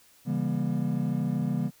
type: chord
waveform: triangle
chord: C# diminished seventh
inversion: none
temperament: just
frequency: 138.59 / 166.31 / 199.57 / 239.5 Hz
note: C#3 / E3 / G3 / Bb3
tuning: 0 / +16 / +31 / +47 cents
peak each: -29 dBFS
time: 0.25-1.71 s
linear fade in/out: 50 ms
effects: white hiss -59 dBFS RMS until 1.8 s